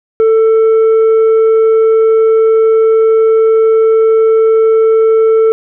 sine tone with tanh clipping, 444.5 Hz, A4, 18 cents sharp, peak -6 dBFS, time 0.2-5.52 s, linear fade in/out 0 ms, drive 4 dB, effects none

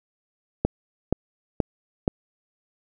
click train, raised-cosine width 2 ms, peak -6 dBFS, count 4, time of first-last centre 0.65-2.079 s, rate 2.1 Hz, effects none

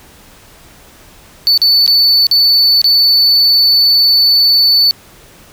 triangle tone with dropouts, 4489 Hz, C#8, 21 cents sharp, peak -5 dBFS, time 1.47-4.91 s, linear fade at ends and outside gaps 0 ms, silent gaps 1.576-1.617 / 1.864-1.877 / 2.268-2.313 / 2.816-2.843 s, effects pink hiss -41 dBFS RMS until 5.52 s

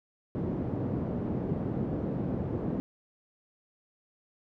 pink band-pass noise, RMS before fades -32 dBFS, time 0.35-2.8 s, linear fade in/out 0 ms, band 120 to 360 Hz, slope 12 dB/octave, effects none

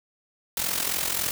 white noise with amplitude modulation, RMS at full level -24 dBFS, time 0.57-1.31 s, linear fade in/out 2 ms, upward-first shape sine, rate 43.6 Hz, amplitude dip 70%, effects none

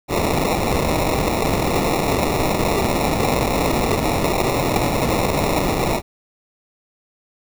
white noise with sample-and-hold, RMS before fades -19 dBFS, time 0.08-6.02 s, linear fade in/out 50 ms, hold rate 1575 Hz, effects none

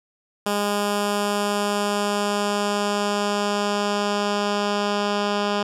10% pulse tone with low-pass filter sweep, 204.8 Hz, G#3, 24 cents flat, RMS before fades -23 dBFS, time 0.46-5.63 s, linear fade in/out 5 ms, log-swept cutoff 12000 to 4800 Hz, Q 1.1, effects none

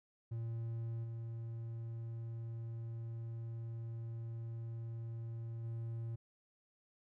triangle tone with level steps, 114.9 Hz, A#2, 25 cents flat, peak -36 / -39 / -37 dBFS, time 0.31-6.16 s, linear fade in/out 10 ms, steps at 1.03 / 5.63 s, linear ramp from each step 20 ms, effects none

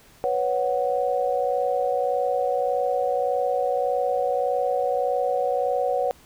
sine chord, B suspended second, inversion none, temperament just, 493.9 / 555.6 / 740.8 Hz, B4 / C#5 / F#5, 0 / +4 / +2 cents, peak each -25 / -25 / -25 dBFS, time 0.24-6.11 s, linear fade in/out 0 ms, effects pink hiss -53 dBFS RMS until 6.25 s

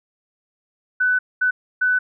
sine tone bursts at uneven times, 1499 Hz, F#6, 22 cents sharp, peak -15 dBFS, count 3, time 1-1.19 / 1.41-1.51 / 1.81-1.99 s, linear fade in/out 10 ms, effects none

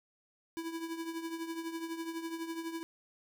square tone with tremolo, 329.6 Hz, E4, in tune, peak -35 dBFS, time 0.57-2.83 s, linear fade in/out 0 ms, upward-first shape triangle, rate 12 Hz, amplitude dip 70%, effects none

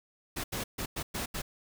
pink noise bursts at uneven times, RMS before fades -35 dBFS, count 6, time 0.36-0.44 / 0.52-0.64 / 0.78-0.86 / 0.96-1.03 / 1.14-1.26 / 1.34-1.42 s, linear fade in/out 10 ms, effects none

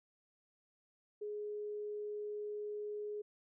sine tone, 418 Hz, G#4, 11 cents sharp, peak -39 dBFS, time 1.21-3.22 s, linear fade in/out 10 ms, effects none

